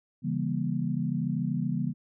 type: chord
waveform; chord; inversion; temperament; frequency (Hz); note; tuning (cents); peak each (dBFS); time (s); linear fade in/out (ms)
sine; C# diminished seventh; none; just; 138.59 / 166.31 / 199.57 / 239.5; C#3 / E3 / G3 / Bb3; 0 / +16 / +31 / +47; -32 / -31 / -33 / -32; 0.22-1.94; 50
effects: none